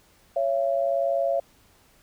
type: tone pair together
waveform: sine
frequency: 554.9 / 676 Hz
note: C#5 / E5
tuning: +2 / +43 cents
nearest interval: minor third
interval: 341 cents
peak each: -24 dBFS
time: 0.36-1.4 s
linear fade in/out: 5 ms
effects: pink hiss -59 dBFS RMS until 2.02 s